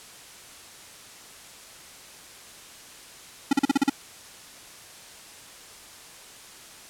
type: tone bursts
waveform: square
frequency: 277.2 Hz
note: C#4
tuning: in tune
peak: -17 dBFS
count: 7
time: 3.51-3.897 s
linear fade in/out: 5 ms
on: 21 ms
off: 40 ms
effects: white hiss -46 dBFS RMS until 6.89 s + low-pass 10000 Hz 12 dB/octave